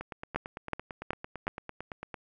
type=two click trains; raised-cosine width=0.5 ms; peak=-23 / -14 dBFS; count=20 / 4; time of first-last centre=0.01-2.142 / 0.36-1.479 s; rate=8.91 / 2.68 Hz; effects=none